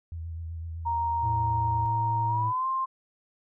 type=tone with vibrato; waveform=sine; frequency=82.41 Hz; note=E2; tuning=in tune; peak=-33 dBFS; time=0.12-1.86 s; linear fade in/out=0 ms; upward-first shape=sine; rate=7.9 Hz; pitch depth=34 cents each way
type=tone with pitch glide; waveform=sine; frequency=933 to 1053.3 Hz; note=A#5 to C6; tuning=+1 to +11 cents; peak=-25 dBFS; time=0.85-2.86 s; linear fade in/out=20 ms; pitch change=+210 cents; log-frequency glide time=2.27-2.67 s
type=tone; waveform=triangle; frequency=111.1 Hz; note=A2; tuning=17 cents sharp; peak=-26 dBFS; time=1.21-2.53 s; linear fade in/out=50 ms
effects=none